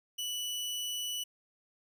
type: tone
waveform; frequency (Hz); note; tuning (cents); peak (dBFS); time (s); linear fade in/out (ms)
sawtooth; 2960; F#7; 0; -31; 0.18-1.24; 10
effects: 12-bit